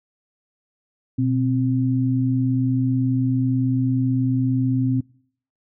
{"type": "tone pair together", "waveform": "sine", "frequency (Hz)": [123.46, 261.6], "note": ["B2", "C4"], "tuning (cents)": [0, 0], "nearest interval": "octave + minor second", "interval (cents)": 1300, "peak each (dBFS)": -20, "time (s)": [1.18, 5.01], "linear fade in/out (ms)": 10, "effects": ["noise-tail reverb RT60 0.6 s tail -25 dB re dry"]}